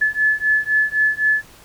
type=beating tone pair; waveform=sine; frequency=1724 / 1727.9 Hz; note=A6 / A6; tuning=-36 / -32 cents; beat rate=3.9 Hz; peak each=-18 dBFS; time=0.01-1.43 s; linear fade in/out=10 ms; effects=pink hiss -46 dBFS RMS until 1.64 s